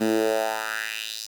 10% pulse tone with high-pass filter sweep, 110 Hz, A2, in tune, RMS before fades -26 dBFS, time 0-1.27 s, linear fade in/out 20 ms, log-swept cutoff 230 to 5400 Hz, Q 2.9, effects 7-bit

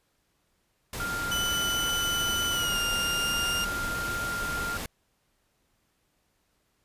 pink noise, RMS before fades -35 dBFS, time 0.93-4.86 s, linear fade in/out 2 ms
sine tone, 1396.9 Hz, F6, in tune, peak -30 dBFS, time 1-4.77 s, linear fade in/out 2 ms
sawtooth tone with pitch glide, 2998 to 2813 Hz, F#7 to F7, +22 to +12 cents, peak -25 dBFS, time 1.31-3.65 s, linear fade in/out 10 ms, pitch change -110 cents, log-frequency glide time 2.51-2.78 s
effects pink hiss -72 dBFS RMS until 6.84 s + resampled to 32000 Hz

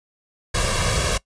pink noise with comb filter, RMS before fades -21 dBFS, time 0.54-1.18 s, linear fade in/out 10 ms, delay 1.8 ms, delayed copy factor +0.75, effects noise-tail reverb RT60 0.1 s tail -21 dB re dry + resampled to 22050 Hz

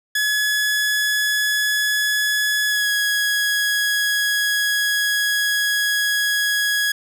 sawtooth tone with pitch glide, 1696 to 1666.9 Hz, G#6 to G#6, +36 to +6 cents, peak -14 dBFS, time 0.15-6.92 s, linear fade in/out 5 ms, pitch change -30 cents, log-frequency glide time 2.67-2.9 s, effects none

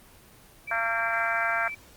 sine tone, 2326 Hz, D7, 17 cents flat, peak -33 dBFS, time 0.67-1.75 s, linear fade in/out 10 ms
harmonic tone, 228 Hz, A#3, 38 cents flat, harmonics 3 / 4 / 5 / 6 / 7 / 8 / 9, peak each -31 / -35 / -37 / -30 / -28 / -38 / -35 dBFS, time 0.71-1.68 s, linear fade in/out 2 ms
effects pink hiss -53 dBFS RMS until 1.96 s + Opus 24 kbps

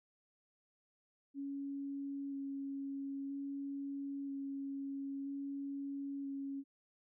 sine tone with vibrato, 277.2 Hz, C#4, in tune, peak -39 dBFS, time 1.34-6.64 s, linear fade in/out 50 ms, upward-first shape square, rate 0.51 Hz, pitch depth 9 cents each way, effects none

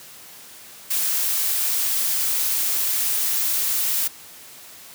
blue noise, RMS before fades -22 dBFS, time 0.9-4.08 s, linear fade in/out 10 ms, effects white hiss -43 dBFS RMS until 4.94 s + high-pass 80 Hz 12 dB/octave

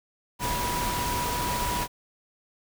sine tone in noise, 975 Hz, B5, 23 cents flat, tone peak -29 dBFS, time 0.39-1.88 s, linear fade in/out 50 ms, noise pink, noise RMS -30 dBFS, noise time 0.39-1.88 s, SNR -2 dB, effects none

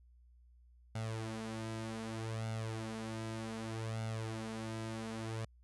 sawtooth tone with flanger, 111.6 Hz, A2, 25 cents sharp, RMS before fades -41 dBFS, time 0.95-5.45 s, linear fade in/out 5 ms, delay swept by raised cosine 1.4 to 5.9 ms, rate 0.65 Hz, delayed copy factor +0.7, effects added 60 Hz sine -60 dBFS peak until 5.63 s + resampled to 24000 Hz

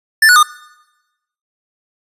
square tone with pitch steps, 1766 / 1468 / 1220.2 Hz, A6 / F#6 / D#6, +6 / -14 / -34 cents, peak -6 dBFS, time 0.22-0.43 s, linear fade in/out 5 ms, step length 70 ms, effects noise-tail reverb RT60 1.0 s tail -22 dB re dry + resampled to 32000 Hz

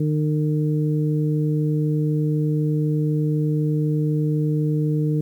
harmonic tone, 152 Hz, D#3, 40 cents flat, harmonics 1 / 2 / 3, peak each -19 / -25 / -29 dBFS, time 0-5.21 s, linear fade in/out 5 ms, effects 9-bit

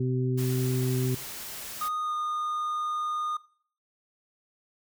harmonic tone, 127.7 Hz, C3, 42 cents flat, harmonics 1 / 2 / 3, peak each -26 / -32 / -32 dBFS, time 0-1.15 s, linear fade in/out 5 ms
white noise, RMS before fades -39 dBFS, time 0.37-1.89 s, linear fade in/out 20 ms
triangle tone with pitch glide, 1237 to 1224.2 Hz, D#6 to D#6, -10 to -28 cents, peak -26 dBFS, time 1.81-3.37 s, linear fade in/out 5 ms, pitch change -18 cents, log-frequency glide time 2.02-2.13 s
effects noise-tail reverb RT60 0.5 s tail -19 dB re dry

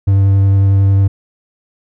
triangle tone with vibrato, 98 Hz, G2, in tune, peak -5 dBFS, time 0.07-1.08 s, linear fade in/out 10 ms, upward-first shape sine, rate 11 Hz, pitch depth 10 cents each way, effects none

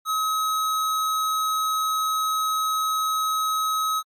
square tone, 1276 Hz, D#6, 43 cents sharp, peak -22 dBFS, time 0.05-4.03 s, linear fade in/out 50 ms, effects MP3 64 kbps

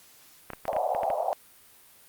clicks, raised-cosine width 0.5 ms, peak -20 dBFS, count 8, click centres 0.503 / 0.534 / 0.654 / 0.731 / 0.765 / 0.949 / 1.033 / 1.102 s
white band-pass noise, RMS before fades -28 dBFS, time 0.68-1.33 s, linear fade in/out 0 ms, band 580 to 790 Hz, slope 48 dB/octave
effects white hiss -55 dBFS RMS until 2.08 s + Opus 48 kbps

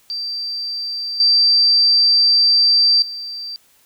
sine tone with level steps, 4683 Hz, D8, 6 cents flat, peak -22 / -10 / -26 dBFS, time 0.1-3.56 s, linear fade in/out 0 ms, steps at 1.2 / 3.02 s, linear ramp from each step 2 ms, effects white hiss -55 dBFS RMS until 3.85 s

